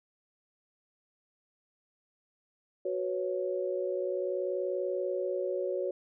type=chord; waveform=sine; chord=F# suspended fourth; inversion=none; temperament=equal; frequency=370 / 493.9 / 554.4 Hz; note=F#4 / B4 / C#5; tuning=0 / 0 / 0 cents; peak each=-33 / -37 / -33 dBFS; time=2.85-5.91 s; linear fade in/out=5 ms; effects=none